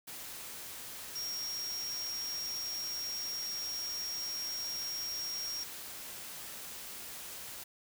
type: tone in noise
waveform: sine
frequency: 5588 Hz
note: F8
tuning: in tune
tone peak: -36 dBFS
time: 1.15-5.64 s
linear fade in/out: 10 ms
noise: white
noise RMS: -45 dBFS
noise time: 0.07-7.64 s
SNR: +6 dB
effects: none